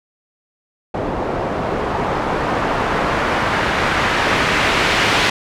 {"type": "noise with low-pass filter sweep", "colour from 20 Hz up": "white", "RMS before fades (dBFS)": -18, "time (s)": [0.94, 5.3], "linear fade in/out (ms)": 5, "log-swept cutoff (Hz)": [630, 2700], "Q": 0.88, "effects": []}